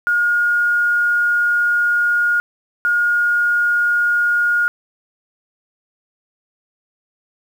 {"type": "tone bursts at uneven times", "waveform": "sine", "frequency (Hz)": 1429, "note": "F6", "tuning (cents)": 39, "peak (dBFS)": -13, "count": 2, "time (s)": [[0.07, 2.4], [2.85, 4.68]], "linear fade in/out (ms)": 0, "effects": ["7-bit"]}